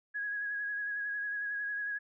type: tone with vibrato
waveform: sine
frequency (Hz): 1661.2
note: G#6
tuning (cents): 0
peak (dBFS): -33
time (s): 0.14-1.99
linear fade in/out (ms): 20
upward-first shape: sine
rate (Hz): 11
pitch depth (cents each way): 27
effects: none